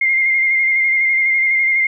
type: tone with vibrato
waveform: sine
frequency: 2115 Hz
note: C7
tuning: 18 cents sharp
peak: -12 dBFS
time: 0.01-1.87 s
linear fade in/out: 5 ms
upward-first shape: square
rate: 12 Hz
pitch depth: 22 cents each way
effects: none